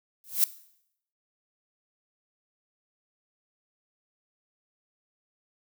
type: noise with exponential growth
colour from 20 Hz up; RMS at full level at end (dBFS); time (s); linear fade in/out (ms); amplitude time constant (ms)
violet; -18; 0.24-0.44; 0; 43
effects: noise-tail reverb RT60 0.7 s tail -17 dB re dry